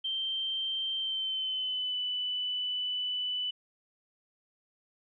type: tone with pitch glide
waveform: sine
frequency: 3136 to 2986 Hz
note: G7 to F#7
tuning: 0 to +15 cents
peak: -30 dBFS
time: 0.04-3.51 s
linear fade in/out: 10 ms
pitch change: -85 cents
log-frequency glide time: 0.97-1.98 s
effects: none